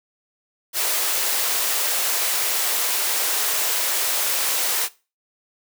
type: high-pass noise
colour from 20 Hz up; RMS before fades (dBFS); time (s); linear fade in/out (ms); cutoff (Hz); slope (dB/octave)
white; -22; 0.73-4.89; 50; 380; 24
effects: noise-tail reverb RT60 0.3 s tail -19 dB re dry